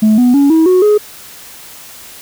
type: tone with pitch steps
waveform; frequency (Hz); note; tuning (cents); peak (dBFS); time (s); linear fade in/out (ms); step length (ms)
sine; 215.9 / 246.6 / 281.6 / 321.6 / 367.3 / 419.5; A3 / B3 / C#4 / E4 / F#4 / G#4; -33 / -2 / +27 / -43 / -13 / +17; -3; 0.02-0.98; 10; 160
effects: tanh soft clip ceiling -4 dBFS + white hiss -34 dBFS RMS until 2.21 s